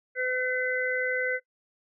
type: harmonic tone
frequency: 507 Hz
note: B4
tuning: 45 cents sharp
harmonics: 1 / 3 / 4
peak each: -30 / -30 / -30 dBFS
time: 0.15-1.4 s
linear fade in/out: 50 ms
effects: noise-tail reverb RT60 0.1 s tail -17 dB re dry